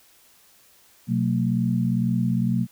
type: tone cluster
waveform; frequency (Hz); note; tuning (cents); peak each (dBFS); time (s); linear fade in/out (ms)
sine; 126.5 / 184.2 / 226.3; B2 / F#3 / A3; +42 / -7 / +49; -24; 1.07-2.67; 50
effects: white hiss -56 dBFS RMS until 2.71 s